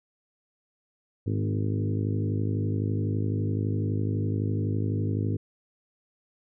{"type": "harmonic tone with a mistuned harmonic", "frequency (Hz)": 51.91, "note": "G#1", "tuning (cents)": 0, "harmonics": [2, 3, 4, 5, 6, 7, 8, 9], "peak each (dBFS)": [-26, -34, -37, -34, -36, -39, -40, -43], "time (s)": [1.26, 5.37], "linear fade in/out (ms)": 10, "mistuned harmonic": 5, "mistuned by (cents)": -17, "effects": []}